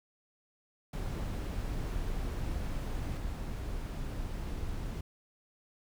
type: noise with level steps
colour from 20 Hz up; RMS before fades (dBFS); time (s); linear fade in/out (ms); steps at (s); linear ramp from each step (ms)
brown; -35 / -37; 0.93-5.01; 5; 3.17; 2
effects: none